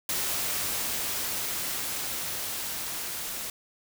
white noise with level ramp, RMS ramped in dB -29 to -35 dBFS, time 0.09-3.5 s, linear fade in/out 2 ms, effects none

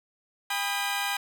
15% pulse chord, G augmented, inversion none, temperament equal with one note detuned, 803.2 / 987.8 / 1244.5 Hz, G5 / B5 / D#6, +42 / 0 / 0 cents, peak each -23 / -26 / -29 dBFS, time 0.5-1.17 s, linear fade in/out 5 ms, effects none

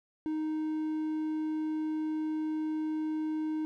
triangle tone, 311.1 Hz, D#4, in tune, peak -28 dBFS, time 0.26-3.65 s, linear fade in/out 0 ms, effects none

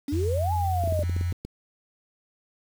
sine exponential two-way sweep, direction up then down, 268.9 to 865 to 590 Hz, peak -26 dBFS, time 0.08-1.03 s, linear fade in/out 5 ms, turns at 0.53 s
sine tone, 87.2 Hz, F2, 2 cents flat, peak -24 dBFS, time 0.12-1.33 s, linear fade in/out 10 ms
clicks, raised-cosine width 3 ms, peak -22 dBFS, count 10, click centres 0.838 / 0.876 / 0.924 / 0.992 / 1.036 / 1.096 / 1.165 / 1.211 / 1.324 / 1.45 s
effects 7-bit

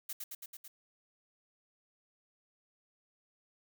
blue noise with echo, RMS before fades -40 dBFS, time 0.09-0.13 s, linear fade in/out 5 ms, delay 110 ms, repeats 5, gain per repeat -2 dB, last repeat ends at 0.68 s, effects none

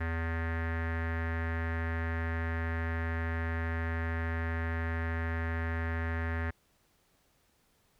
square tone with low-pass filter, 82.41 Hz, E2, in tune, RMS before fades -33 dBFS, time 0-6.51 s, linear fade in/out 10 ms, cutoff 1800 Hz, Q 5.6, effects pink hiss -70 dBFS RMS until 7.99 s

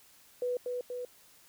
sine tone with echo, 493.9 Hz, B4, in tune, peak -29 dBFS, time 0.42-0.57 s, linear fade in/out 2 ms, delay 240 ms, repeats 2, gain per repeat -3 dB, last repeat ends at 1.05 s, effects white hiss -60 dBFS RMS until 1.48 s

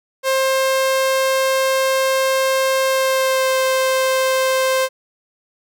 sawtooth tone with pitch glide, 530 to 523.9 Hz, C5 to C5, +22 to +2 cents, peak -11 dBFS, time 0.23-4.89 s, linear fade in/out 50 ms, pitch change -20 cents, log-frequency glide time 2.87-3.56 s, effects none

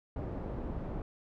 pink low-pass noise, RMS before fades -38 dBFS, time 0.16-1.02 s, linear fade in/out 2 ms, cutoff 640 Hz, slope 12 dB/octave, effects none

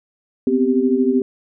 sine tone cluster, 248.8 / 261.7 / 391.7 Hz, B3 / C4 / G4, +13 / 0 / -1 cents, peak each -18 dBFS, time 0.47-1.22 s, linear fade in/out 2 ms, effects none

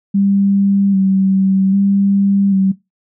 sine tone with vibrato, 195.1 Hz, G3, 8 cents flat, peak -10 dBFS, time 0.14-2.72 s, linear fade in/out 10 ms, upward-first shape square, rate 0.63 Hz, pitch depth 27 cents each way, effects noise-tail reverb RT60 0.2 s tail -19 dB re dry

